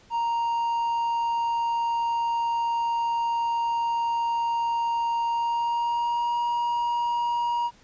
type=tone with pitch glide; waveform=triangle; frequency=932.3 to 950.2 Hz; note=A#5 to A#5; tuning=0 to +33 cents; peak=-21 dBFS; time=0.1-7.71 s; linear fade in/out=50 ms; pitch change=+33 cents; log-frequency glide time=5.27-6.38 s; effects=pink hiss -56 dBFS RMS until 7.83 s + resampled to 16000 Hz